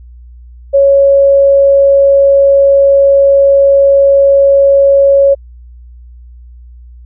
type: tone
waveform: sine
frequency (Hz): 554.4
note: C#5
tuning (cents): 0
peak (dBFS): -3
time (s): 0.73-5.35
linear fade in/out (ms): 20
effects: added 60 Hz sine -31 dBFS peak until 7.05 s